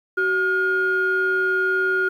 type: tone pair together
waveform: sine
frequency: 377.1 / 1424.7 Hz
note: F#4 / F6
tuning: +33 / +34 cents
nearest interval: octave + major seventh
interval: 2301 cents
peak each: -22 / -18 dBFS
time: 0.17-2.09 s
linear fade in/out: 10 ms
effects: tanh soft clip ceiling -12 dBFS + 9-bit